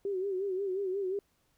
sine tone with vibrato, 384.8 Hz, G4, 32 cents flat, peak -30 dBFS, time 0.05-1.19 s, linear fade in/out 2 ms, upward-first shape sine, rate 5.6 Hz, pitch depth 87 cents each way, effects pink hiss -73 dBFS RMS until 1.57 s

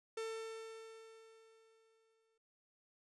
45% pulse tone with exponential decay, 447.4 Hz, A4, 29 cents sharp, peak -39 dBFS, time 0.17-2.38 s, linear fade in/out 5 ms, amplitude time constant 480 ms, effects resampled to 22050 Hz

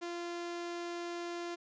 sawtooth tone, 345.4 Hz, F4, 19 cents flat, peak -34 dBFS, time 0.01-1.56 s, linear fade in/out 20 ms, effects resampled to 16000 Hz

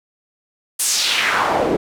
pink noise with band-pass filter sweep, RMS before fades -18 dBFS, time 0.79-1.77 s, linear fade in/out 10 ms, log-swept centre 10000 to 330 Hz, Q 1.9, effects none

